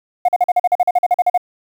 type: tone bursts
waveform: sine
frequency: 718 Hz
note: F5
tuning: 48 cents sharp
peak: -7 dBFS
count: 15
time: 0.25-1.377 s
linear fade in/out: 5 ms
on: 35 ms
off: 43 ms
effects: tanh soft clip ceiling -8 dBFS + 7-bit